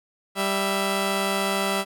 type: tone pair together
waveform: 10% pulse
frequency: 196.22 / 660 Hz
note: G3 / E5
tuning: +2 / +2 cents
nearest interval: octave + major sixth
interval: 2100 cents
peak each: -16 / -18 dBFS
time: 0.35-1.85 s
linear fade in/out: 50 ms
effects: none